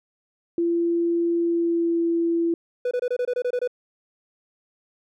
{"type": "tone with pitch glide", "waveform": "sine", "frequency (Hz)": [340, 336.1], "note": ["F4", "E4"], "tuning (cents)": [-46, 34], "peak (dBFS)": -19, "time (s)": [0.58, 2.54], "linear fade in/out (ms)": 2, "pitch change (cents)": -20, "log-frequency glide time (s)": [1.37, 2]}
{"type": "tone bursts", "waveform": "triangle", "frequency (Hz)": 493.9, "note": "B4", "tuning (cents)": 0, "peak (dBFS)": -19, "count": 10, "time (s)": [2.85, 3.676], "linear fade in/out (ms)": 5, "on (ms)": 61, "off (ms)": 24}
{"effects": []}